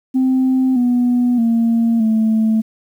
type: tone with pitch steps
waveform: sine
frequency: 259.9 / 244.9 / 230.3 / 220.4 Hz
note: C4 / B3 / A#3 / A3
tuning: -11 / -14 / -21 / +3 cents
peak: -10 dBFS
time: 0.14-2.62 s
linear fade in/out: 20 ms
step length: 620 ms
effects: tanh soft clip ceiling -9 dBFS + 8-bit